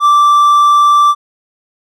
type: tone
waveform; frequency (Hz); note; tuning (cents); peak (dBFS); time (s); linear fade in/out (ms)
triangle; 1171; D6; -5; -3; 0-1.15; 50
effects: none